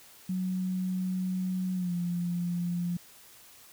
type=tone with pitch glide; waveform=sine; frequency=185 to 174.62 Hz; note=F#3 to F3; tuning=0 to 0 cents; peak=-28 dBFS; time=0.29-2.97 s; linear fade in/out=5 ms; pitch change=-100 cents; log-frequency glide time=1.75-1.93 s; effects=white hiss -54 dBFS RMS until 3.72 s